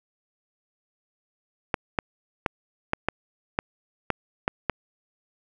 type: clicks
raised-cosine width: 0.5 ms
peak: -7 dBFS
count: 9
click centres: 1.742 / 1.988 / 2.462 / 2.934 / 3.086 / 3.589 / 4.103 / 4.479 / 4.697 s
effects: none